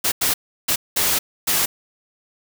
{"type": "noise bursts at uneven times", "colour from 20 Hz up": "white", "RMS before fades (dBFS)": -19, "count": 5, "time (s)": [[0.04, 0.12], [0.21, 0.34], [0.68, 0.76], [0.96, 1.19], [1.47, 1.66]], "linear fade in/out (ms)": 10, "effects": []}